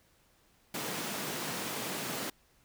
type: high-pass noise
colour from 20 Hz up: pink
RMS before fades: -37 dBFS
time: 0.74-2.3 s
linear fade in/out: 5 ms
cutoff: 150 Hz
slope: 24 dB/octave
effects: pink hiss -67 dBFS RMS until 2.64 s